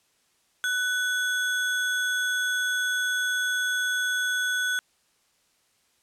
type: tone with sample-and-hold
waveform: sine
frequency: 1492 Hz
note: F#6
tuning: 14 cents sharp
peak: -23 dBFS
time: 0.64-4.79 s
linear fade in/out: 0 ms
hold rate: 4900 Hz
effects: white hiss -67 dBFS RMS until 6.02 s + low-pass 10000 Hz 12 dB/octave